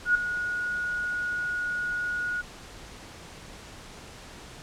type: tone with ADSR envelope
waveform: sine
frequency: 1450 Hz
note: F#6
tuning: 35 cents flat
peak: -16 dBFS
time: 0.05-2.42 s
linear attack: 100 ms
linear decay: 5 ms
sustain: -11 dB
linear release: 18 ms
effects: pink hiss -45 dBFS RMS until 4.62 s + low-pass 8000 Hz 12 dB/octave